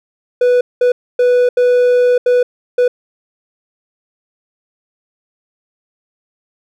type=tone bursts at uneven times; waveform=triangle; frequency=493.2 Hz; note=B4; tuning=2 cents flat; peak=-6 dBFS; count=6; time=0.41-0.61 / 0.81-0.92 / 1.19-1.49 / 1.57-2.18 / 2.26-2.43 / 2.78-2.88 s; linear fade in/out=5 ms; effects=none